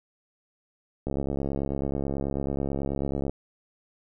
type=click train; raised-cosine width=2 ms; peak=-16 dBFS; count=155; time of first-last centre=1.07-3.295 s; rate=69.2 Hz; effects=none